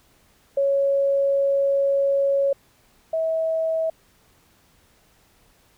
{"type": "tone pair in turn", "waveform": "sine", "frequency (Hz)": [554.4, 646.4], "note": ["C#5", "E5"], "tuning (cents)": [0, -34], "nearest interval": "minor third", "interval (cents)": 266, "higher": "second", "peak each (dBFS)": [-17, -20], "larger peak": "first", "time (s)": [[0.57, 2.53], [3.13, 3.9]], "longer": "first", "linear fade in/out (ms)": 5, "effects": ["pink hiss -59 dBFS RMS until 5.77 s"]}